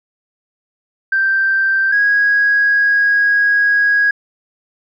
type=tone pair in turn; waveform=sine; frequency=1568 / 1649.9 Hz; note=G6 / G#6; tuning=0 / -12 cents; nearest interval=minor second; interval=88 cents; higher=second; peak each=-11 / -9 dBFS; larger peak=second; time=1.12-1.92 / 1.92-4.11 s; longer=second; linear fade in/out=5 ms; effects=tanh soft clip ceiling -5 dBFS